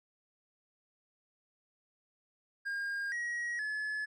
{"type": "tone with pitch steps", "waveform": "triangle", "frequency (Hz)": [1615, 1902, 1714], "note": ["G#6", "A#6", "A6"], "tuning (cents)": [-49, 34, -46], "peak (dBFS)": -32, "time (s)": [2.65, 4.06], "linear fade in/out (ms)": 20, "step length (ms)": 470, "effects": ["resampled to 24000 Hz"]}